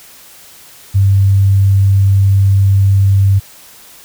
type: tone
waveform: sine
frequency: 98 Hz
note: G2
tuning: in tune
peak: -6 dBFS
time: 0.94-3.4 s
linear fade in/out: 20 ms
effects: white hiss -39 dBFS RMS until 4.04 s